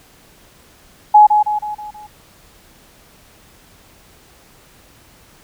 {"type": "tone with echo", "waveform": "sine", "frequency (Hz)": 842, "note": "G#5", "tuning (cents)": 24, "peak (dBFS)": -3, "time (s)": [1.14, 1.27], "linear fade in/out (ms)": 10, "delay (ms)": 160, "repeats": 5, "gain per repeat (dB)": -6, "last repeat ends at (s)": 2.07, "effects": ["pink hiss -48 dBFS RMS until 5.43 s"]}